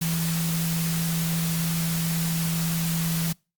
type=tone in noise; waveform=sine; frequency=165.4 Hz; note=E3; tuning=6 cents sharp; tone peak=-24 dBFS; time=0.01-3.33 s; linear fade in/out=10 ms; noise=white; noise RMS=-31 dBFS; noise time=0.01-3.33 s; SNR=+4 dB; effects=noise-tail reverb RT60 0.3 s tail -26 dB re dry + Opus 48 kbps